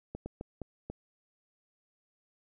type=slowing click train; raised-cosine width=2 ms; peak=-25 dBFS; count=5; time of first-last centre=0.15-0.9 s; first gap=110 ms; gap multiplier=1.37; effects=none